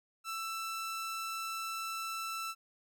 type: tone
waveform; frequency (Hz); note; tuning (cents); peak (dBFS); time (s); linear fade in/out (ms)
sawtooth; 1329; E6; +14; -33; 0.24-2.55; 50
effects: none